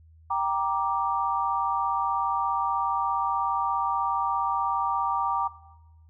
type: chord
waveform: sine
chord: G minor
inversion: none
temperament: just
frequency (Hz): 784 / 940.8 / 1176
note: G5 / Bb5 / D6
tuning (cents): 0 / +16 / +2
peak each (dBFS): -29 / -27 / -28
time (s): 0.3-5.48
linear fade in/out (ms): 10
effects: noise-tail reverb RT60 1.0 s tail -17 dB re dry + added 80 Hz sine -51 dBFS peak until 6.09 s